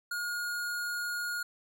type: tone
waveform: square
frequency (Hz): 1433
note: F6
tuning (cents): +44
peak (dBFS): -33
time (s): 0.11-1.43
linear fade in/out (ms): 5
effects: none